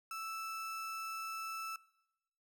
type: tone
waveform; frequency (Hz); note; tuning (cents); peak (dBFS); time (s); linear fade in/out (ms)
35% pulse; 1318.5; E6; 0; -39; 0.11-1.76; 2
effects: noise-tail reverb RT60 0.9 s tail -21 dB re dry